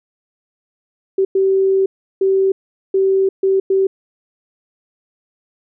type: tone bursts at uneven times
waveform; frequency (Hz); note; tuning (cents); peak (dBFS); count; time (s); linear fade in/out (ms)
sine; 385.2; G4; -30; -11; 6; 1.18-1.25 / 1.35-1.86 / 2.21-2.52 / 2.94-3.29 / 3.43-3.6 / 3.7-3.87; 5
effects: none